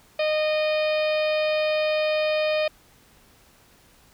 harmonic tone, 615 Hz, D#5, 20 cents flat, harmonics 1 / 2 / 3 / 4 / 5 / 6 / 7 / 8, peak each -21 / -36 / -36 / -30 / -37 / -38 / -40 / -41 dBFS, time 0.19-2.68 s, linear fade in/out 5 ms, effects pink hiss -56 dBFS RMS until 4.13 s

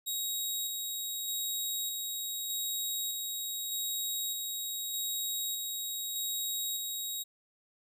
15% pulse tone with tremolo, 3796 Hz, A#7, 31 cents sharp, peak -25 dBFS, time 0.06-7.24 s, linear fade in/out 20 ms, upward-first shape square, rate 0.82 Hz, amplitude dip 25%, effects none

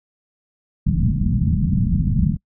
white low-pass noise, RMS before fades -18 dBFS, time 0.86-2.37 s, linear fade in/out 10 ms, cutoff 210 Hz, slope 48 dB/octave, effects noise-tail reverb RT60 0.1 s tail -26 dB re dry

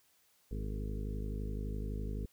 harmonic tone with a mistuned harmonic, 51.8 Hz, G#1, 4 cents flat, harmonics 1 / 2 / 3 / 4 / 5 / 6 / 7 / 8 / 9, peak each -37 / -43 / -47 / -46 / -49 / -54 / -55 / -50 / -54 dBFS, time 0.51-2.26 s, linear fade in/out 5 ms, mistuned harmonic 8, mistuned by +23 cents, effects white hiss -70 dBFS RMS until 2.32 s

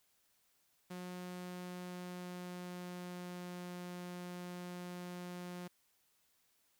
sawtooth tone with pitch glide, 180.2 to 178.03 Hz, F#3 to F3, -45 to +34 cents, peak -40 dBFS, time 0.9-5.68 s, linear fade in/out 10 ms, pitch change -21 cents, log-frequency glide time 1.14-3.68 s, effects white hiss -75 dBFS RMS until 6.79 s

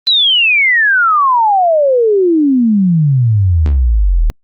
sine exponential sweep, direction down, 4066 to 37.11 Hz, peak -7 dBFS, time 0.07-4.3 s, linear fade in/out 0 ms, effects Opus 24 kbps

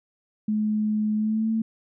sine tone with pitch glide, 213.4 to 222.8 Hz, G#3 to A3, +47 to +22 cents, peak -21 dBFS, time 0.48-1.62 s, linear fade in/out 5 ms, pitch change +75 cents, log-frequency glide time 1.16-1.51 s, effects none

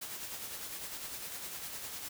white noise with tremolo, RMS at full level -41 dBFS, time 0.01-2.09 s, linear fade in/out 10 ms, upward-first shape sine, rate 9.9 Hz, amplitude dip 40%, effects none

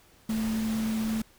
sine tone in noise, 220.5 Hz, A3, 4 cents sharp, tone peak -26 dBFS, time 0.29-1.22 s, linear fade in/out 5 ms, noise pink, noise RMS -39 dBFS, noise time 0.29-1.22 s, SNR +10 dB, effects pink hiss -59 dBFS RMS until 1.38 s

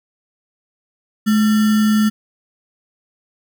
sine tone with sample-and-hold, 214.1 Hz, A3, 47 cents flat, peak -11 dBFS, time 1.26-2.1 s, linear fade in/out 20 ms, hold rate 1575 Hz, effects none

